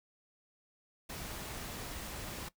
pink noise, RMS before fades -43 dBFS, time 1.09-2.49 s, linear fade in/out 10 ms, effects noise-tail reverb RT60 0.1 s tail -18 dB re dry

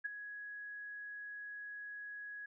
sine tone with ADSR envelope, 1670 Hz, G#6, 9 cents sharp, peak -33 dBFS, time 0.04-2.46 s, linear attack 17 ms, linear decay 13 ms, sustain -11 dB, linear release 6 ms, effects none

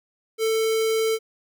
square tone with notch filter, 444.3 Hz, A4, 17 cents sharp, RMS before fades -22 dBFS, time 0.38-1.19 s, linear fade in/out 50 ms, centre 1100 Hz, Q 1.4, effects none

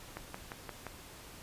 click train, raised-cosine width 0.5 ms, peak -25 dBFS, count 5, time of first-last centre 0.17-0.867 s, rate 5.74 Hz, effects pink hiss -51 dBFS RMS until 1.42 s + resampled to 32000 Hz

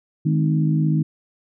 harmonic tone with a mistuned harmonic, 51.91 Hz, G#1, in tune, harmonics 3 / 4 / 5 / 6, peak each -17 / -26 / -27 / -26 dBFS, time 0.25-1.03 s, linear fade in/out 10 ms, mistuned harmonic 4, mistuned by +39 cents, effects none

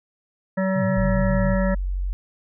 harmonic tone, 190 Hz, F#3, 46 cents sharp, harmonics 1 / 3 / 5 / 7 / 9 / 10, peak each -21 / -24 / -34 / -35 / -34 / -36 dBFS, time 0.57-1.75 s, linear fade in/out 10 ms
sine tone with vibrato, 123.4 Hz, B2, 1 cent flat, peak -24 dBFS, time 0.75-1.56 s, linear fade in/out 20 ms, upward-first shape sine, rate 7.3 Hz, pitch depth 280 cents each way
sine tone, 46.25 Hz, F#1, in tune, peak -22 dBFS, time 0.97-2.13 s, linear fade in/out 0 ms
effects none

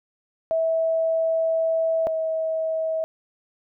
sine tone pair in turn, 651 / 642.4 Hz, E5 / E5, -22 / -45 cents, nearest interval unison, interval 23 cents, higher first, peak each -19 / -22 dBFS, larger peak first, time 0.51-2.07 / 2.07-3.04 s, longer first, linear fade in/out 0 ms, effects none

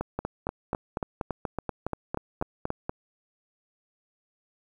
two click trains, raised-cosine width 1 ms, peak -15 / -15 dBFS, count 10 / 13, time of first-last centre 0.19-2.704 / 0.01-2.895 s, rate 3.58 / 4.16 Hz, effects 9-bit

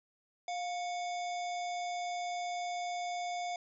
harmonic tone with a mistuned harmonic, 706 Hz, F5, 19 cents sharp, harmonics 1 / 3 / 5 / 7 / 9 / 10, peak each -35 / -45 / -49 / -52 / -54 / -55 dBFS, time 0.48-3.56 s, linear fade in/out 2 ms, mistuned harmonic 3, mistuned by +80 cents, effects none

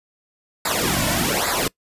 pink noise with flanger, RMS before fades -21 dBFS, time 0.65-1.68 s, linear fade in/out 5 ms, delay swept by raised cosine 0.33 to 2.53 ms, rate 1.2 Hz, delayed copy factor -0.85, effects noise-tail reverb RT60 0.1 s tail -23 dB re dry + resampled to 32000 Hz

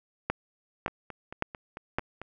two click trains, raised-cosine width 0.5 ms, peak -11 / -24 dBFS, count 4 / 7, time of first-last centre 0.3-1.985 / 0.88-2.216 s, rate 1.78 / 4.49 Hz, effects none

